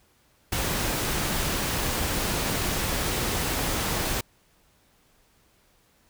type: noise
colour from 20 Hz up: pink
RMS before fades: -27 dBFS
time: 0.52-4.21 s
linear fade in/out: 5 ms
effects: pink hiss -63 dBFS RMS until 6.09 s